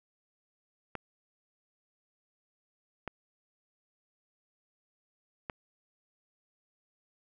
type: clicks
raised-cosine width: 0.5 ms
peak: -21 dBFS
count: 3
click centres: 0.953 / 3.077 / 5.498 s
effects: none